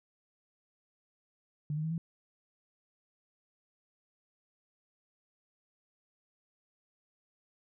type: tone with pitch steps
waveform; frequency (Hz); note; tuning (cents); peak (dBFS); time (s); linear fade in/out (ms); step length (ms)
sine; 149.3 / 154.65 / 160.2 / 165.95; D3 / D#3 / E3 / E3; +29 / -10 / -49 / +12; -31; 1.7-1.98; 2; 70
effects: none